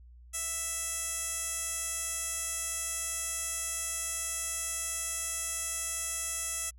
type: tone with band-pass filter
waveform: 15% pulse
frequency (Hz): 659.3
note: E5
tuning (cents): 0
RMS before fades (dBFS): -35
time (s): 0.33-6.71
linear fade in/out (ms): 20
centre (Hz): 9000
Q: 3.9
effects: added 60 Hz sine -50 dBFS peak until 6.78 s